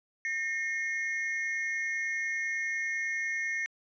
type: ring-modulated tone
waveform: triangle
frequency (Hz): 1991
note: B6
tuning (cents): +14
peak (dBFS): -25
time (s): 0.25-3.66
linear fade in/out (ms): 0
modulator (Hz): 165
effects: resampled to 16000 Hz